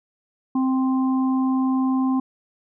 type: harmonic tone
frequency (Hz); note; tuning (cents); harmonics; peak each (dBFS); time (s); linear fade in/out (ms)
261.6; C4; 0; 1 / 3 / 4; -18 / -32 / -31; 0.55-2.2; 5
effects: none